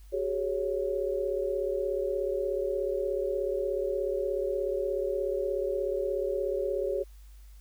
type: chord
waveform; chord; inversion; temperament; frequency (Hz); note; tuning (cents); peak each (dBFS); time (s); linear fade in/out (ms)
sine; F# suspended second; none; equal with one note detuned; 378.6 / 415.3 / 554.4; F#4 / G#4 / C#5; +40 / 0 / 0; -32 / -32 / -31; 0.12-7.04; 20
effects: added 50 Hz sine -47 dBFS peak until 7.6 s + white hiss -64 dBFS RMS until 7.6 s